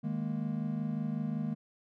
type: chord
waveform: triangle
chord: D# suspended fourth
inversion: none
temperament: equal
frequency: 155.56 / 207.7 / 233.1 Hz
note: D#3 / G#3 / A#3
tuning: 0 / 0 / 0 cents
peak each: -34 dBFS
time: 0.03-1.55 s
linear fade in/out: 20 ms
effects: none